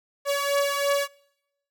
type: beating tone pair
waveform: sawtooth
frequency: 564 / 567 Hz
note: C#5 / C#5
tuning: +30 / +39 cents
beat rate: 3 Hz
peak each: -20 / -23 dBFS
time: 0.25-1.08 s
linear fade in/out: 50 ms
effects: noise-tail reverb RT60 0.9 s tail -26 dB re dry